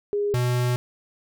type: tone pair in turn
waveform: sine / square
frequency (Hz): 410 / 123.38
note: G#4 / B2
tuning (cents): -22 / -1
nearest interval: octave + major sixth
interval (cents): 2079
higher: first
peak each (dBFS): -21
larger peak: neither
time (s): 0.13-0.34 / 0.34-0.76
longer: second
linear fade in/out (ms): 0
effects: none